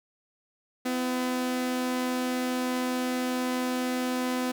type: tone pair together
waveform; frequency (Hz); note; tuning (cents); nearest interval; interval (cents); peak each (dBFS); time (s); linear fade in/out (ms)
sawtooth; 252.5 / 337.1; B3 / E4; +39 / +39; perfect fourth; 500; -23 / -34; 0.85-4.52; 10
effects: none

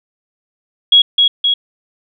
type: tone with echo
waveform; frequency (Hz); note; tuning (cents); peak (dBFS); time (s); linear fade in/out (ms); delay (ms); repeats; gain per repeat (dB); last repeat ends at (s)
sine; 3322; G#7; 0; -4; 0.92-1.02; 5; 260; 2; -3; 1.54
effects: none

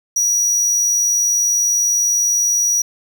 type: tone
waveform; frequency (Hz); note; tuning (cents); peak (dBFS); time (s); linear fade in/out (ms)
square; 5800; F#8; -35; -14; 0.16-2.82; 5
effects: none

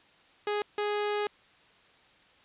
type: tone bursts at uneven times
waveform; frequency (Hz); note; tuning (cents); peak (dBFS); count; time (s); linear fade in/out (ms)
sawtooth; 415.3; G#4; 0; -24; 2; 0.47-0.62 / 0.78-1.27; 2
effects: white hiss -60 dBFS RMS until 2.44 s + resampled to 8000 Hz

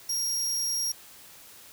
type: tone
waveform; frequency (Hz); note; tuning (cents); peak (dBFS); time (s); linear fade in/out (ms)
sawtooth; 5610; F8; +7; -24; 0.09-0.92; 5
effects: white hiss -50 dBFS RMS until 1.72 s

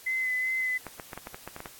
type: tone with vibrato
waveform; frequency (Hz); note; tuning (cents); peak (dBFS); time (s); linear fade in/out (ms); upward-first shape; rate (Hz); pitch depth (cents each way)
sine; 2033; B6; +50; -26; 0.06-0.78; 10; sine; 2.6; 20
type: clicks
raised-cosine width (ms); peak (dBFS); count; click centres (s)
0.5; -23; 10; 0.867 / 0.998 / 1.132 / 1.176 / 1.271 / 1.345 / 1.476 / 1.564 / 1.604 / 1.658
effects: white hiss -50 dBFS RMS until 1.79 s + AAC 64 kbps

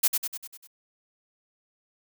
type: noise with echo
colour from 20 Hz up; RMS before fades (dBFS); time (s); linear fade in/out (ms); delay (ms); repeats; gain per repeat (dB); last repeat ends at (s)
blue; -20; 0.03-0.08; 10; 99; 6; -5; 0.674
effects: none

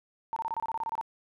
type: tone bursts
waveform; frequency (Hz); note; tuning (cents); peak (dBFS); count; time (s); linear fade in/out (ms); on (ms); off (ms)
sine; 907; A#5; -48; -29; 12; 0.33-1.012; 0; 33; 26
effects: none

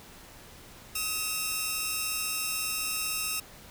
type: tone pair together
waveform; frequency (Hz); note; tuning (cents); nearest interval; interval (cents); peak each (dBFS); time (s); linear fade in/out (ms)
5% pulse; 1269 / 2719; D#6 / F7; +34 / -47; octave + minor second; 1319; -22; 0.95-3.4; 5
effects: pink hiss -50 dBFS RMS until 3.7 s

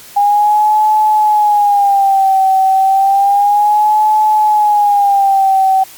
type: tone with vibrato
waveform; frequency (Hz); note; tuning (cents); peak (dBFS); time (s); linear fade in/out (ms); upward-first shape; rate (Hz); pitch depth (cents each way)
sine; 810; G#5; -43; -7; 0.16-5.84; 10; sine; 0.31; 98
effects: white hiss -36 dBFS RMS until 5.97 s + Opus 48 kbps

